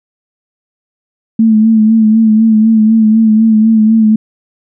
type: tone with vibrato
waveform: sine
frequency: 220 Hz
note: A3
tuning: in tune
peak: -4 dBFS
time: 1.39-4.16 s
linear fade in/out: 5 ms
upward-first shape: sine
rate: 4 Hz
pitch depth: 41 cents each way
effects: none